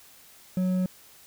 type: tone with hard clipping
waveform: sine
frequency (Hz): 184.1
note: F#3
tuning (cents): -8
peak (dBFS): -24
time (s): 0.57-0.86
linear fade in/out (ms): 2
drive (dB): 5
effects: white hiss -53 dBFS RMS until 1.26 s